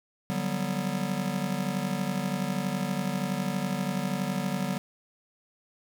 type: chord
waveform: square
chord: G major seventh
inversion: second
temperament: just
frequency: 147 / 183.75 / 196 / 245 Hz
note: D3 / F#3 / G3 / B3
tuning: +2 / -12 / 0 / -14 cents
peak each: -36 / -33 / -33 / -36 dBFS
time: 0.3-4.78 s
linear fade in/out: 0 ms
effects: none